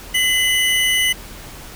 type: tone pair together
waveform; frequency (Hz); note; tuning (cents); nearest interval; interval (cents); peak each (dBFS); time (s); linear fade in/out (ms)
square; 2032 / 2960; B6 / F#7; +49 / 0; perfect fifth; 651; -18; 0.14-1.13; 10
effects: added 42 Hz sine -40 dBFS peak until 1.75 s + pink hiss -37 dBFS RMS until 1.75 s